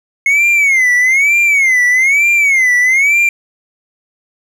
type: tone with vibrato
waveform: triangle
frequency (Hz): 2162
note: C#7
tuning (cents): -44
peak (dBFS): -6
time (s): 0.26-3.29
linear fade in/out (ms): 2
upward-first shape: sine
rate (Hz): 1.1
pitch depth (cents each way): 170
effects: none